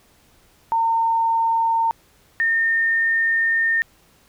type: tone pair in turn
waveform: sine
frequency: 911 / 1822 Hz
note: A#5 / A#6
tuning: -40 / -40 cents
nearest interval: octave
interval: 1200 cents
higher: second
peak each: -16 dBFS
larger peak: neither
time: 0.72-1.91 / 2.4-3.82 s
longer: second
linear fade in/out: 0 ms
effects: pink hiss -56 dBFS RMS until 4.28 s